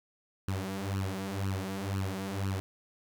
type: tone with flanger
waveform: sawtooth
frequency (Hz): 96.9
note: G2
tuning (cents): -20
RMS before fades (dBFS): -34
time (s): 0.48-2.6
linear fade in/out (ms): 0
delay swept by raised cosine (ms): 0.69 to 6.09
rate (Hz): 2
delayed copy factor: +0.85
effects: none